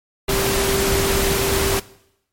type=tone in noise; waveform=sine; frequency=392 Hz; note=G4; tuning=in tune; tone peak=-21 dBFS; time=0.28-1.8 s; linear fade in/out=10 ms; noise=pink; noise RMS=-20 dBFS; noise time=0.28-1.8 s; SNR=-4 dB; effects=noise-tail reverb RT60 0.8 s tail -20 dB re dry + MP3 64 kbps